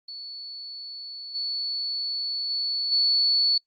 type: tone with level steps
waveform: sine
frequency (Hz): 4435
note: C#8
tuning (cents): 0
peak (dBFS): -35 / -26 / -24 / -18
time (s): 0.08-3.58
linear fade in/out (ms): 5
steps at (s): 1.34 / 2.49 / 2.91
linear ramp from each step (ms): 20
effects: noise-tail reverb RT60 0.1 s tail -25 dB re dry + Opus 24 kbps